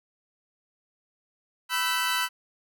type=chord; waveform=20% pulse; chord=E minor; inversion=second; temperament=equal with one note detuned; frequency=987.8 / 1318.5 / 1528.6 Hz; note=B5 / E6 / G6; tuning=0 / 0 / -44 cents; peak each=-24 dBFS; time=1.69-2.29 s; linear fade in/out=50 ms; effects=none